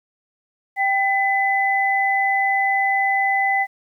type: tone pair together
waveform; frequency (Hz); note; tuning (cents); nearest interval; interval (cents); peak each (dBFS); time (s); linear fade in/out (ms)
sine; 784 / 2008; G5 / B6; 0 / +28; octave + major third; 1628; -19; 0.76-3.67; 50
effects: 9-bit